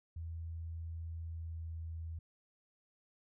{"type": "tone with pitch glide", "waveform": "sine", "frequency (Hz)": [82.41, 81.75], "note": ["E2", "E2"], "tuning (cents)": [0, -14], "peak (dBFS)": -40, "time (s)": [0.16, 2.19], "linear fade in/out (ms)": 5, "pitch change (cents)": -14, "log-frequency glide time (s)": [1.18, 1.75], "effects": []}